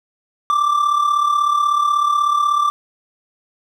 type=tone with amplitude modulation; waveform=triangle; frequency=1174.7 Hz; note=D6; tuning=in tune; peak=-9 dBFS; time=0.5-2.7 s; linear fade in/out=0 ms; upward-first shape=sine; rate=36.3 Hz; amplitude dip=60%; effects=none